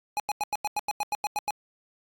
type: tone bursts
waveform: square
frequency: 834 Hz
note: G#5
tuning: 7 cents sharp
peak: -26 dBFS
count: 12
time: 0.17-1.507 s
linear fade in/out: 0 ms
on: 28 ms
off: 91 ms
effects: AAC 64 kbps